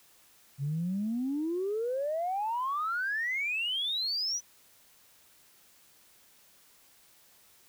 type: exponential sweep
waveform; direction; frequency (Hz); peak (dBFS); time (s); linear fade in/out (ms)
sine; up; 134.2 to 6030; -28; 0.58-4.41; 50
effects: tanh soft clip ceiling -24 dBFS + white hiss -61 dBFS RMS until 7.68 s